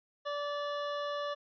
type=tone; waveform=25% pulse; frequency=580 Hz; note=D5; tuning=22 cents flat; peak=-30 dBFS; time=0.25-1.35 s; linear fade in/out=20 ms; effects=resampled to 11025 Hz